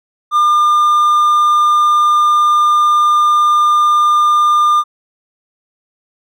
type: tone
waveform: triangle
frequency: 1203 Hz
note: D6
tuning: 41 cents sharp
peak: -6 dBFS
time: 0.31-4.84 s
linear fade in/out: 50 ms
effects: none